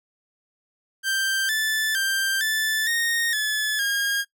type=tone with pitch steps; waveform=sawtooth; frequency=1571 / 1752 / 1578 / 1754 / 1855 / 1722 / 1624 Hz; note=G6 / A6 / G6 / A6 / A#6 / A6 / G#6; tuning=+3 / -8 / +11 / -6 / -9 / -38 / -39 cents; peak=-18 dBFS; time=1.03-4.25 s; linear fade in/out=50 ms; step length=460 ms; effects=noise-tail reverb RT60 0.1 s tail -20 dB re dry

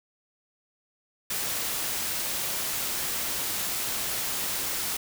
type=noise; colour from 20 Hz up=white; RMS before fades=-30 dBFS; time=1.3-4.97 s; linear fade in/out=5 ms; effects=none

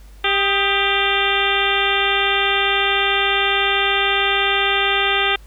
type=harmonic tone with a mistuned harmonic; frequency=395.4 Hz; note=G4; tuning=15 cents sharp; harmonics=1 / 2 / 3 / 4 / 5 / 6 / 7 / 8 / 9; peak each=-24 / -24 / -24 / -24 / -24 / -24 / -24 / -24 / -24 dBFS; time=0.24-5.36 s; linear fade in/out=5 ms; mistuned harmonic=3; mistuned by=+79 cents; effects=added 50 Hz sine -39 dBFS peak until 5.46 s + pink hiss -52 dBFS RMS until 5.46 s

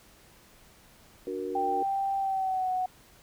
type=chord; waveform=sine; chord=D augmented; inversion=none; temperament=equal with one note detuned; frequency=293.7 / 370 / 469.1 Hz; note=D4 / F#4 / A#4; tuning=0 / 0 / +11 cents; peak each=-38 / -34 / -35 dBFS; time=1.27-1.83 s; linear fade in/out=2 ms
type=tone with pitch glide; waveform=sine; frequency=784 to 740 Hz; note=G5 to F#5; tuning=0 to 0 cents; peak=-26 dBFS; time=1.55-2.86 s; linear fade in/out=5 ms; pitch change=-100 cents; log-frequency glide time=2.18-2.7 s
effects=pink hiss -57 dBFS RMS until 3.22 s

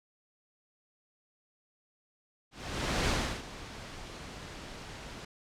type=noise with ADSR envelope; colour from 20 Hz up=pink; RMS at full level=-28 dBFS; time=2.51-5.25 s; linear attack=580 ms; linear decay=330 ms; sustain=-16 dB; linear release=5 ms; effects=low-pass 6000 Hz 12 dB/octave

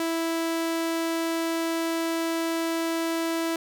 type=tone; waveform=sawtooth; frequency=329.6 Hz; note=E4; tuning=in tune; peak=-21 dBFS; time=0-3.56 s; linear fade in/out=2 ms; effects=none

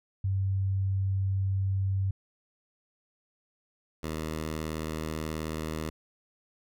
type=tone pair in turn; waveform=sine / 10% pulse; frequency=96.6 / 78.58 Hz; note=G2 / D#2; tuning=-25 / +18 cents; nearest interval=major third; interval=357 cents; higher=first; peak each=-25 / -24 dBFS; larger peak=second; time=0.24-2.11 / 4.03-5.9 s; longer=neither; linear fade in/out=5 ms; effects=none

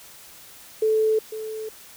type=tone with echo; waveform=sine; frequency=436.6 Hz; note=A4; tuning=13 cents flat; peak=-17 dBFS; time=0.82-1.19 s; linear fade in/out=5 ms; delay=500 ms; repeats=1; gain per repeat=-12 dB; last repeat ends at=1.69 s; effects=white hiss -46 dBFS RMS until 1.96 s

